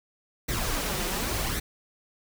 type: noise with flanger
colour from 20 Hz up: pink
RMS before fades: -29 dBFS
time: 0.48-1.6 s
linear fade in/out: 10 ms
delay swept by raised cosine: 0.5 to 5.6 ms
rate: 0.9 Hz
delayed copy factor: +0.6
effects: none